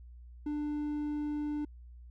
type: tone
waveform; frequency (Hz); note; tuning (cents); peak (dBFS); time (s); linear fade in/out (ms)
triangle; 296.6; D4; +17; -30; 0.46-1.65; 5
effects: added 60 Hz sine -48 dBFS peak until 2.1 s